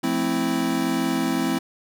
square chord, F major seventh, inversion none, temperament equal, 174.61 / 220 / 261.6 / 329.6 Hz, F3 / A3 / C4 / E4, 0 / 0 / 0 / 0 cents, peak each -31 / -29 / -25 / -27 dBFS, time 0.03-1.59 s, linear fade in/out 10 ms, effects none

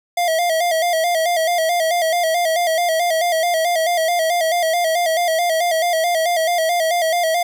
square tone with vibrato, 672 Hz, E5, 33 cents sharp, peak -16 dBFS, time 0.17-7.43 s, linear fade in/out 5 ms, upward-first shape square, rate 4.6 Hz, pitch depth 73 cents each way, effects 9-bit

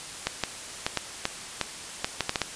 clicks, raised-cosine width 0.2 ms, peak -7 dBFS, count 11, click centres 0.27 / 0.437 / 0.865 / 0.973 / 1.254 / 1.613 / 2.045 / 2.207 / 2.294 / 2.358 / 2.417 s, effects white hiss -39 dBFS RMS until 2.55 s + resampled to 22050 Hz

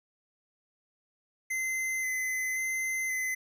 square tone with vibrato, 2051 Hz, C7, 35 cents flat, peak -30 dBFS, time 1.5-3.35 s, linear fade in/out 10 ms, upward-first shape square, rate 0.94 Hz, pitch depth 11 cents each way, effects none

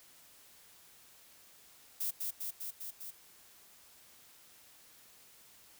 violet noise with echo, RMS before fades -35 dBFS, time 2-2.11 s, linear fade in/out 10 ms, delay 200 ms, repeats 5, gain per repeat -2 dB, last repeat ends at 3.11 s, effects white hiss -60 dBFS RMS until 5.79 s

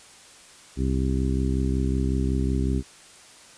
harmonic tone, 65.41 Hz, C2, in tune, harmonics 1 / 2 / 3 / 4 / 5 / 6, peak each -24 / -28 / -30 / -29 / -34 / -34 dBFS, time 0.76-2.83 s, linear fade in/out 50 ms, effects white hiss -49 dBFS RMS until 3.57 s + resampled to 22050 Hz

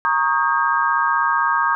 sine chord, Eb dominant seventh, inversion second, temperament equal with one note detuned, 932.3 / 1108.7 / 1244.5 / 1603.7 Hz, Bb5 / Db6 / Eb6 / G6, 0 / 0 / 0 / +39 cents, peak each -21 dBFS, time 0.05-1.75 s, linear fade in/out 0 ms, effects none

